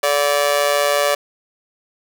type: tone with amplitude modulation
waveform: sawtooth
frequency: 578 Hz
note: D5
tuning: 28 cents flat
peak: -7 dBFS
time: 0.03-1.15 s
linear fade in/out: 5 ms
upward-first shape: sine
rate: 145 Hz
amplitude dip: 85%
effects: none